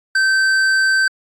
sine tone with hard clipping, 1550 Hz, G6, 20 cents flat, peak -14 dBFS, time 0.15-1.08 s, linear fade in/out 5 ms, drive 9 dB, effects AAC 64 kbps

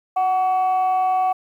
sine tone pair together, 745 / 1134.9 Hz, F#5 / C#6, +12 / +40 cents, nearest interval perfect fifth, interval 728 cents, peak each -15 / -25 dBFS, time 0.16-1.33 s, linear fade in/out 10 ms, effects tanh soft clip ceiling -13 dBFS + 9-bit

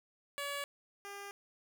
10% pulse tone pair in turn, 568 / 401.6 Hz, C#5 / G4, +42 / +42 cents, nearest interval tritone, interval 600 cents, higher first, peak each -29 / -36 dBFS, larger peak first, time 0.38-0.64 / 1.05-1.31 s, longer neither, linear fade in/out 0 ms, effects none

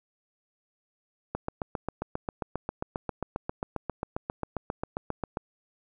click train, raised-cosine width 1 ms, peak -16 dBFS, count 31, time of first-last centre 1.35-5.371 s, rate 7.46 Hz, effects none

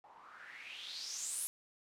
blue noise with low-pass filter sweep, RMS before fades -45 dBFS, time 0.04-1.47 s, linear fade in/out 0 ms, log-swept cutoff 770 to 11000 Hz, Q 5.5, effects none

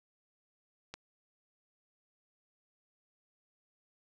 click, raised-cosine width 0.2 ms, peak -25 dBFS, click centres 0.94 s, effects none

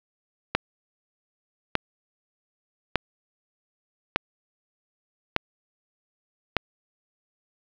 click train, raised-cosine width 0.3 ms, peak -3 dBFS, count 6, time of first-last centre 0.55-6.567 s, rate 0.831 Hz, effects low-pass 4000 Hz 12 dB/octave + 7-bit

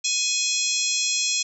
harmonic tone with a mistuned harmonic, 836 Hz, G#5, 11 cents sharp, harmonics 3 / 4 / 5 / 6 / 7 / 8 / 9, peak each -29 / -29 / -29 / -29 / -29 / -29 / -29 dBFS, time 0.04-1.43 s, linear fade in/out 10 ms, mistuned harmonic 6, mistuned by +76 cents, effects none

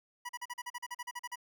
25% pulse tone bursts, 974 Hz, B5, 24 cents flat, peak -34 dBFS, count 14, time 0.25-1.358 s, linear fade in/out 10 ms, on 42 ms, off 40 ms, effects none

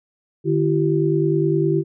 sine tone cluster, 150.8 / 337.6 / 387.4 Hz, D3 / E4 / G4, +46 / +41 / -20 cents, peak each -20 dBFS, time 0.44-1.84 s, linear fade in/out 50 ms, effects none

